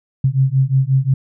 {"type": "beating tone pair", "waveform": "sine", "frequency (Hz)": [130.81, 136.41], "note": ["C3", "C#3"], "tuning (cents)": [0, -27], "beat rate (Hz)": 5.6, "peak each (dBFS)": -15, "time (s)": [0.24, 1.14], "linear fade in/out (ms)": 5, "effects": []}